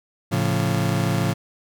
35% pulse chord, A augmented, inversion none, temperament just, 110 / 137.5 / 171.88 Hz, A2 / C#3 / E#3, 0 / -14 / -27 cents, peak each -22 / -23 / -22 dBFS, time 0.31-1.34 s, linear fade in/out 20 ms, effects none

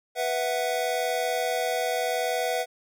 square chord, B suspended fourth, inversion none, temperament equal, 493.9 / 659.3 / 740 Hz, B4 / E5 / F#5, 0 / 0 / 0 cents, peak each -30 dBFS, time 0.15-2.66 s, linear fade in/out 50 ms, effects none

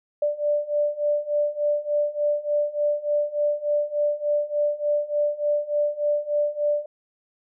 sine beating tone pair, 587.3 / 590.7 Hz, D5 / D5, 0 / +10 cents, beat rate 3.4 Hz, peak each -25 / -23 dBFS, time 0.22-6.86 s, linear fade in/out 5 ms, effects none

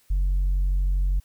sine tone, 46.25 Hz, F#1, in tune, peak -17 dBFS, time 0.1-1.2 s, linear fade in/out 10 ms, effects tanh soft clip ceiling -18 dBFS + white hiss -62 dBFS RMS until 1.24 s

